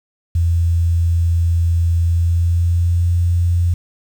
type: tone with pitch glide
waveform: sine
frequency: 84.6 to 86.68 Hz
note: E2 to F2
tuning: +45 to -12 cents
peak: -12 dBFS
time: 0.35-3.74 s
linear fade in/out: 5 ms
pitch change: +43 cents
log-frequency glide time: 2.05-3.09 s
effects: 7-bit